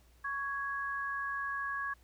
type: tone pair together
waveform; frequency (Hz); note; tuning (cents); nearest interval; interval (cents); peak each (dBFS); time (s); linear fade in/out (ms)
sine; 1116.9 / 1661.2; C#6 / G#6; +13 / 0; perfect fifth; 687; -37 / -36; 0.24-1.94; 10
effects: added 60 Hz sine -61 dBFS peak until 2.03 s + pink hiss -68 dBFS RMS until 2.03 s